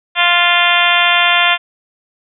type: harmonic tone with a mistuned harmonic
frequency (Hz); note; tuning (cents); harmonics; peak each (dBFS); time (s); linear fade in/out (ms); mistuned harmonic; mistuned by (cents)
349.2; F4; 0; 2 / 3 / 4 / 5 / 6 / 7 / 8 / 9 / 10; -18 / -18 / -18 / -18 / -18 / -18 / -18 / -18 / -18; 0.15-1.58; 50; 8; -24
effects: none